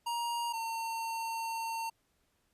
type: tone pair in turn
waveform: square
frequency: 942 / 908.5 Hz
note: A#5 / A#5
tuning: +18 / -45 cents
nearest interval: minor second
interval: 63 cents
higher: first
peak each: -33 / -35 dBFS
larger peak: first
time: 0.06-0.53 / 0.53-1.9 s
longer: second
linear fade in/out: 10 ms
effects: pink hiss -75 dBFS RMS until 2.53 s + resampled to 32000 Hz